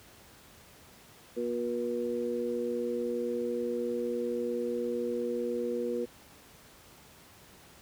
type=harmonic tone; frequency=120 Hz; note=B2; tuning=49 cents flat; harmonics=2 / 3 / 4; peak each=-36 / -35 / -32 dBFS; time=1.36-6.06 s; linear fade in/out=20 ms; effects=pink hiss -55 dBFS RMS until 7.81 s + high-pass 60 Hz 12 dB/octave